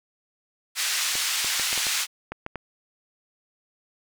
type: band-pass noise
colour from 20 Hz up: white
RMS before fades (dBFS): -26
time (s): 0.75-2.07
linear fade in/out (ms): 50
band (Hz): 1500 to 6900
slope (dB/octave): 12
type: clicks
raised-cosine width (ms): 0.5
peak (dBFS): -17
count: 9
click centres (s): 1.154 / 1.446 / 1.597 / 1.729 / 1.777 / 1.868 / 2.32 / 2.464 / 2.557
effects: none